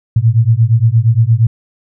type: beating tone pair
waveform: sine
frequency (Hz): 110 / 118.6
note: A2 / A#2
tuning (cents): 0 / +30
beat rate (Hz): 8.6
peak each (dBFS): -10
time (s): 0.16-1.47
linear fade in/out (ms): 5
effects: none